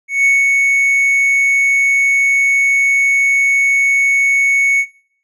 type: tone with ADSR envelope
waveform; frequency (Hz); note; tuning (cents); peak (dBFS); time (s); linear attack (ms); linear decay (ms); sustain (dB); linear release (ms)
triangle; 2217; C#7; 0; -6; 0.08-4.86; 170; 190; -2; 64
effects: noise-tail reverb RT60 0.6 s tail -22 dB re dry + resampled to 32000 Hz